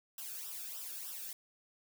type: noise with flanger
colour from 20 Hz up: blue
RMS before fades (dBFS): -44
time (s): 0.18-1.33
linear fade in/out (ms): 2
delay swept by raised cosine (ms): 0.45 to 1.02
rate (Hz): 3.3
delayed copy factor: -0.8
effects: none